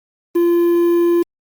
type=tone with quantisation; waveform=triangle; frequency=344.1 Hz; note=F4; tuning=26 cents flat; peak=-9 dBFS; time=0.35-1.23 s; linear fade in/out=10 ms; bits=6; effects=Opus 24 kbps